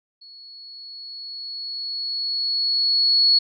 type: tone with level ramp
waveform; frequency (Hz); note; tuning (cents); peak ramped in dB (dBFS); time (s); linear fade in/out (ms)
sine; 4371; C#8; -25; -42 to -12; 0.21-3.39; 10
effects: none